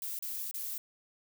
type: noise with dropouts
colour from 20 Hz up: violet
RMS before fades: -38 dBFS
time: 0.02-0.78 s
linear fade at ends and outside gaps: 2 ms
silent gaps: 0.19-0.224 / 0.512-0.541 s
effects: none